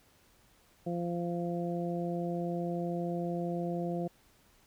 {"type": "harmonic tone", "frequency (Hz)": 172.9, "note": "F3", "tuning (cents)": -17, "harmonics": [1, 2, 3, 4], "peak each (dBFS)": [-34, -37, -39, -40], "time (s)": [0.86, 4.08], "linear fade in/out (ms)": 10, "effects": ["pink hiss -65 dBFS RMS until 4.66 s"]}